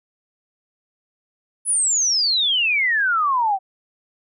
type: exponential sweep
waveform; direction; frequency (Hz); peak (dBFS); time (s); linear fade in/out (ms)
sine; down; 10450 to 746; -16; 1.65-3.59; 50
effects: none